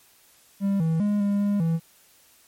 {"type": "tone with pitch steps", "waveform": "triangle", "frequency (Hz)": [198, 162, 206.4, 202.1, 203.4, 164.4], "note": ["G3", "E3", "G#3", "G#3", "G#3", "E3"], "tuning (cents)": [18, -30, -10, -47, -36, -4], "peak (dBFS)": -18, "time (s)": [0.6, 1.8], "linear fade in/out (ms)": 50, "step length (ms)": 200, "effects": ["white hiss -57 dBFS RMS until 2.47 s", "MP3 64 kbps"]}